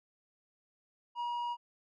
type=tone with low-pass filter; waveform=square; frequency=957 Hz; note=A#5; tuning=45 cents sharp; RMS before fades=-36 dBFS; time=1.15-1.57 s; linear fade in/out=50 ms; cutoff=2100 Hz; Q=0.85; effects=none